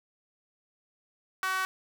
sawtooth tone with high-pass filter, 377.1 Hz, F#4, 33 cents sharp, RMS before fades -30 dBFS, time 1.43-1.65 s, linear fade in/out 0 ms, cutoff 1300 Hz, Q 5.3, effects none

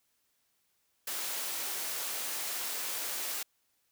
white high-pass noise, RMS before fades -36 dBFS, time 1.07-3.43 s, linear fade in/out 5 ms, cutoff 340 Hz, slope 12 dB/octave, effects white hiss -75 dBFS RMS until 3.91 s

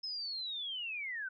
sine linear sweep, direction down, 5200 to 1470 Hz, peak -37 dBFS, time 0.03-1.29 s, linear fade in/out 10 ms, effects none

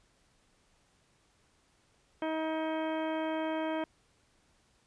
harmonic tone, 316.9 Hz, D#4, 32 cents sharp, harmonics 1 / 2 / 3 / 4 / 5 / 6 / 7 / 8 / 10, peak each -34 / -35 / -39 / -47 / -45 / -51 / -49 / -52 / -50 dBFS, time 2.22-3.84 s, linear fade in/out 2 ms, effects pink hiss -69 dBFS RMS until 4.86 s + resampled to 22050 Hz

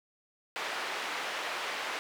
white band-pass noise, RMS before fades -36 dBFS, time 0.56-1.99 s, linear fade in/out 0 ms, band 490 to 2400 Hz, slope 12 dB/octave, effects none

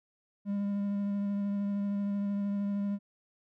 triangle tone with vibrato, 201.5 Hz, G3, 48 cents sharp, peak -27 dBFS, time 0.45-2.99 s, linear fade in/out 50 ms, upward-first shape triangle, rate 13 Hz, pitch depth 16 cents each way, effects none

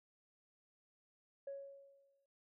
sine tone with exponential decay, 554.4 Hz, C#5, in tune, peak -40 dBFS, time 1.47-2.26 s, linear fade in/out 5 ms, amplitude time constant 170 ms, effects noise-tail reverb RT60 0.2 s tail -23 dB re dry + tanh soft clip ceiling -39 dBFS

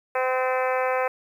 harmonic tone, 257.1 Hz, C4, 30 cents flat, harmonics 2 / 3 / 4 / 5 / 6 / 7 / 8 / 9 / 10, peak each -24 / -28 / -30 / -32 / -34 / -35 / -36 / -37 / -38 dBFS, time 0.15-1.08 s, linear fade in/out 5 ms, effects 9-bit

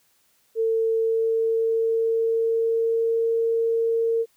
sine tone with pitch glide, 450 to 457.1 Hz, A4 to A#4, +39 to -34 cents, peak -19 dBFS, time 0.55-4.26 s, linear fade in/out 50 ms, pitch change +27 cents, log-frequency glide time 0.98-3.3 s, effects white hiss -64 dBFS RMS until 4.36 s

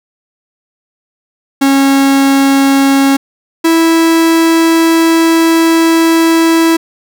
45% pulse tone pair in turn, 273.8 / 328.4 Hz, C#4 / E4, -21 / -6 cents, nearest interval minor third, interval 315 cents, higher second, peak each -6 dBFS, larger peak neither, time 1.61-3.17 / 3.64-6.77 s, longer second, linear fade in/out 10 ms, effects none

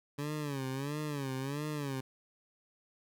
20% pulse tone with vibrato, 141.3 Hz, C#3, 34 cents sharp, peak -30 dBFS, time 0.18-2.01 s, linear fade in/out 10 ms, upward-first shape sine, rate 1.5 Hz, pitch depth 130 cents each way, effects none

